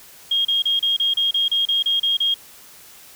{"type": "tone bursts", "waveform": "sine", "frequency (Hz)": 3248, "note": "G#7", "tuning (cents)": -39, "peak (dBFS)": -16, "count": 12, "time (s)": [0.31, 2.342], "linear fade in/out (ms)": 5, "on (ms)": 140, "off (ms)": 32, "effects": ["white hiss -45 dBFS RMS until 3.15 s"]}